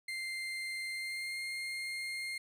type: tone with pitch glide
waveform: 35% pulse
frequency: 2093 to 2121 Hz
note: C7 to C7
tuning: 0 to +23 cents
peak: -35 dBFS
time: 0.08-2.38 s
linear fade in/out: 5 ms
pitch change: +23 cents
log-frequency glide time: 0.92-1.4 s
effects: low-pass 12000 Hz 12 dB/octave